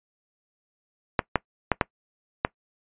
clicks, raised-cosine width 0.5 ms, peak -4 dBFS, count 5, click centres 1.192 / 1.357 / 1.717 / 1.812 / 2.449 s, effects noise-tail reverb RT60 0.1 s tail -22 dB re dry + resampled to 8000 Hz

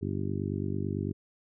harmonic tone, 49 Hz, G1, in tune, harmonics 2 / 3 / 4 / 5 / 6 / 7 / 8, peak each -34 / -36 / -37 / -38 / -39 / -39 / -40 dBFS, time 0.01-1.13 s, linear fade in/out 20 ms, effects none

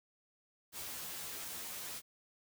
white noise with comb filter, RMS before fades -44 dBFS, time 0.72-2.02 s, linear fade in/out 50 ms, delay 12 ms, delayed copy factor +0.65, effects none

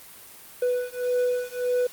triangle beating tone pair, 493.9 / 495.6 Hz, B4 / B4, 0 / +6 cents, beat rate 1.7 Hz, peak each -24 dBFS, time 0.62-1.87 s, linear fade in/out 5 ms, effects white hiss -46 dBFS RMS until 1.92 s + Opus 32 kbps

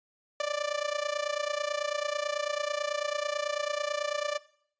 sawtooth tone with amplitude modulation, 589 Hz, D5, 5 cents sharp, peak -22 dBFS, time 0.4-4.38 s, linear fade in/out 2 ms, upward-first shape sine, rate 29.1 Hz, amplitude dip 85%, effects noise-tail reverb RT60 0.6 s tail -20 dB re dry + resampled to 16000 Hz

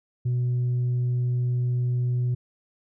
sine tone with tanh clipping, 123.47 Hz, B2, in tune, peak -22 dBFS, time 0.25-2.35 s, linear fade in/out 10 ms, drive 1 dB, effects none

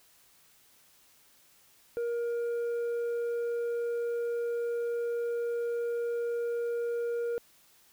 sine tone with tanh clipping, 471.8 Hz, A#4, 21 cents sharp, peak -30 dBFS, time 1.97-7.38 s, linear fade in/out 0 ms, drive 4 dB, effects white hiss -62 dBFS RMS until 7.92 s

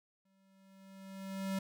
square tone with exponential growth, 193 Hz, G3, 27 cents flat, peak -33 dBFS, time 0.25-1.59 s, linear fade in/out 5 ms, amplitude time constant 290 ms, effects none

